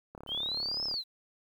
click train, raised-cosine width 1 ms, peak -31 dBFS, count 29, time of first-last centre 0.15-0.941 s, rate 35.4 Hz
sine linear two-way sweep, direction up then down, 3015 to 5330 to 3870 Hz, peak -31 dBFS, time 0.27-1.04 s, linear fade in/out 50 ms, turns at 0.85 s
effects 10-bit

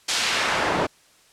pink noise with band-pass filter sweep, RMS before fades -23 dBFS, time 0.08-0.87 s, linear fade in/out 10 ms, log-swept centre 5400 to 520 Hz, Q 0.72, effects white hiss -56 dBFS RMS until 1.32 s + low-pass 9000 Hz 12 dB/octave

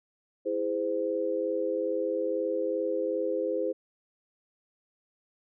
sine chord, E augmented, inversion none, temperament just, 329.6 / 412 / 515 Hz, E4 / G#4 / B#4, 0 / -14 / -28 cents, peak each -33 / -32 / -29 dBFS, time 0.45-3.73 s, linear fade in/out 20 ms, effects none

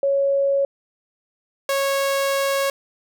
sine / sawtooth tone pair in turn, 554.4 / 550.6 Hz, C#5 / C#5, 0 / -12 cents, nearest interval unison, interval 12 cents, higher first, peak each -16 / -15 dBFS, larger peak second, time 0.03-0.65 / 1.69-2.7 s, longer second, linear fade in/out 2 ms, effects none

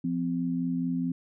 sine tone pair together, 173 / 257.6 Hz, F3 / C4, -16 / -27 cents, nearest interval perfect fifth, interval 689 cents, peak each -30 / -28 dBFS, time 0.04-1.12 s, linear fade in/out 5 ms, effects none

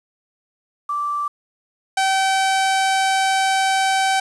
sine / sawtooth tone pair in turn, 1169 / 769.5 Hz, D6 / G5, -8 / -32 cents, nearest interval perfect fifth, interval 724 cents, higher first, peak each -20 / -12 dBFS, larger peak second, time 0.89-1.28 / 1.97-4.2 s, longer second, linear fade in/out 5 ms, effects resampled to 24000 Hz + 8-bit

